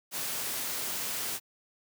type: noise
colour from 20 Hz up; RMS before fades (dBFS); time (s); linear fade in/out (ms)
white; -34; 0.11-1.4; 50
effects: high-pass 100 Hz 12 dB/octave